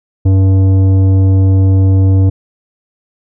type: tone with tanh clipping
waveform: sine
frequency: 95.6 Hz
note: G2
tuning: 43 cents flat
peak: -7 dBFS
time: 0.25-2.3 s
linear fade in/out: 10 ms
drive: 11 dB
effects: none